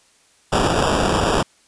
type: noise with sample-and-hold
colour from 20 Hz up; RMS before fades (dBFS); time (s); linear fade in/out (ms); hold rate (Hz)
violet; -18; 0.52-1.43; 5; 2100
effects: white hiss -56 dBFS RMS until 1.67 s + resampled to 22050 Hz